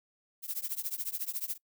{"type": "noise with tremolo", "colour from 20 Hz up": "violet", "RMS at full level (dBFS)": -32, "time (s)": [0.42, 1.58], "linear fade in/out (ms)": 50, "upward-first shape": "triangle", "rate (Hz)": 14, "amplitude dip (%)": 100, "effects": ["noise-tail reverb RT60 0.1 s tail -23 dB re dry"]}